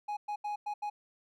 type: tone bursts at uneven times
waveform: triangle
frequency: 832 Hz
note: G#5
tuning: 3 cents sharp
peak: -31 dBFS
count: 5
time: 0.08-0.17 / 0.28-0.36 / 0.44-0.56 / 0.66-0.74 / 0.82-0.9 s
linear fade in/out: 10 ms
effects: none